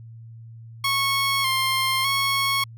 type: tone with vibrato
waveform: 15% pulse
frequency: 1079 Hz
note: C#6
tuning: 47 cents flat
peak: -14 dBFS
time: 0.84-2.64 s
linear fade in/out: 5 ms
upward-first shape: square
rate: 0.83 Hz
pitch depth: 34 cents each way
effects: added 114 Hz sine -39 dBFS peak until 2.77 s